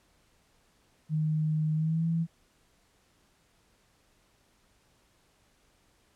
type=tone with pitch glide; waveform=sine; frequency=155.1 to 165.27 Hz; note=D#3 to E3; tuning=-5 to +5 cents; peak=-25 dBFS; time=1.09-2.27 s; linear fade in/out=50 ms; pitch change=+110 cents; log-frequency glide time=1.74-2.06 s; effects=pink hiss -67 dBFS RMS until 6.15 s + low-pass 11000 Hz 12 dB/octave